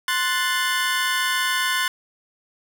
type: chord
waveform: 25% pulse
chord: F# diminished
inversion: second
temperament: equal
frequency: 1046.5 / 1480 / 1760 Hz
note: C6 / F#6 / A6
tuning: 0 / 0 / 0 cents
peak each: -21 dBFS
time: 0.08-1.88 s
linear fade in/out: 2 ms
effects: none